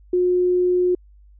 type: tone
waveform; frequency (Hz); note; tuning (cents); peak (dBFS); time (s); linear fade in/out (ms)
sine; 360; F#4; -47; -15; 0.13-0.95; 5
effects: added 50 Hz sine -46 dBFS peak until 1.39 s